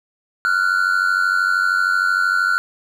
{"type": "tone pair together", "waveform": "triangle", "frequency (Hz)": [1387, 1480], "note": ["F6", "F#6"], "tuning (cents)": [-12, 0], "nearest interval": "minor second", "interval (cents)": 112, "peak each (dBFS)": [-16, -16], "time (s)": [0.45, 2.58], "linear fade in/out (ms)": 0, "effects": []}